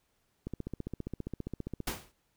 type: click train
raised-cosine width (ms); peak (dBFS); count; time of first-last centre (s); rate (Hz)
3; -24; 21; 0.47-1.803; 15
type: noise with exponential decay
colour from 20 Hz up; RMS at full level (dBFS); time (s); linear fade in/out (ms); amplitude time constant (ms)
pink; -30; 1.87-2.12; 5; 54
effects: pink hiss -75 dBFS RMS until 2.36 s